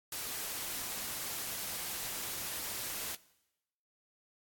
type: noise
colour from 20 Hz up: white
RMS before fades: -39 dBFS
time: 0.12-3.15 s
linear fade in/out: 2 ms
effects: noise-tail reverb RT60 0.9 s tail -20 dB re dry + AAC 64 kbps